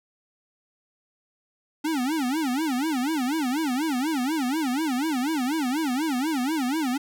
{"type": "tone with vibrato", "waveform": "square", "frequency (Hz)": 282.3, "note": "C#4", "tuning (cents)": 32, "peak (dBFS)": -24, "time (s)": [1.84, 6.98], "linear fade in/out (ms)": 10, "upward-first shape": "sine", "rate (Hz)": 4.1, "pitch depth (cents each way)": 250, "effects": []}